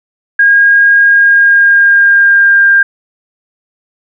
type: tone with pitch glide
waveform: sine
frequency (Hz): 1628 to 1598.2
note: G#6 to G6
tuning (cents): -35 to +33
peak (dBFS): -3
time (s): 0.39-2.83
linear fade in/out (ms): 5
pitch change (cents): -32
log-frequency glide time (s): 0.99-2.69
effects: none